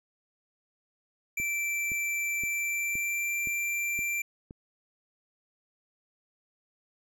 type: tone with pitch glide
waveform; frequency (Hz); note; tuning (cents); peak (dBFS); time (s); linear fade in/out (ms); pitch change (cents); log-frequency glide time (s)
square; 2338 to 2357; D7 to D7; -8 to +6; -29; 1.37-4.22; 5; +14; 2.47-3.33
type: click train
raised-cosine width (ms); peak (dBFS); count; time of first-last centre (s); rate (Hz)
3; -30; 7; 1.4-4.509; 1.93
effects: none